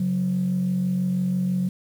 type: tone pair together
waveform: sine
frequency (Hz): 137.62 / 183.7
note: C#3 / F#3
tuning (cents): -12 / -12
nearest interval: perfect fourth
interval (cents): 500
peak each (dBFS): -28 / -20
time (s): 0-1.69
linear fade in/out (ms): 5
effects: tanh soft clip ceiling -16 dBFS + 8-bit